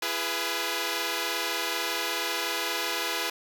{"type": "chord", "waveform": "5% pulse", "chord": "E major", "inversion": "none", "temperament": "equal with one note detuned", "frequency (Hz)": [337.3, 415.3, 493.9], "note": ["E4", "G#4", "B4"], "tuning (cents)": [40, 0, 0], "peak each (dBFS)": [-21, -21, -20], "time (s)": [0.02, 3.3], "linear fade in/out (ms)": 5, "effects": []}